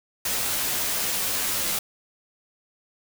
white noise with comb filter, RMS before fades -26 dBFS, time 0.25-1.79 s, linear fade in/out 5 ms, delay 13 ms, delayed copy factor -0.7, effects none

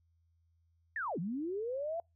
sine linear two-way sweep, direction down then up, 1864.7 to 155.56 to 691 Hz, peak -34 dBFS, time 0.96-2 s, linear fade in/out 2 ms, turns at 1.19 s, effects noise-tail reverb RT60 0.2 s tail -26 dB re dry + added 83 Hz sine -69 dBFS peak until 2.15 s

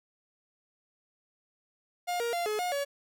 45% pulse tone with pitch steps, 709 / 470.2 / 693 / 425.2 / 717 / 565 Hz, F5 / A#4 / F5 / G#4 / F5 / C#5, +26 / +15 / -14 / +41 / +45 / +33 cents, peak -29 dBFS, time 2.07-2.85 s, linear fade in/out 20 ms, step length 130 ms, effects none

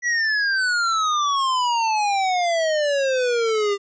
square exponential sweep, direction down, 1960 to 395.9 Hz, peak -19 dBFS, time 0.02-3.78 s, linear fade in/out 50 ms, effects resampled to 16000 Hz

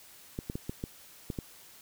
clicks, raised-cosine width 3 ms, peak -21 dBFS, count 7, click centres 0.389 / 0.499 / 0.555 / 0.695 / 0.839 / 1.302 / 1.388 s, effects white hiss -54 dBFS RMS until 1.81 s

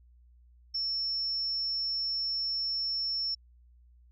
sine tone, 5400 Hz, E8, 41 cents sharp, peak -29 dBFS, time 0.74-3.35 s, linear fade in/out 10 ms, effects added 60 Hz sine -56 dBFS peak until 4.11 s

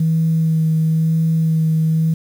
sine tone with vibrato, 160.4 Hz, E3, 47 cents flat, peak -12 dBFS, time 0-2.14 s, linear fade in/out 5 ms, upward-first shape sine, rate 1 Hz, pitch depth 15 cents each way, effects tanh soft clip ceiling -8 dBFS + 7-bit

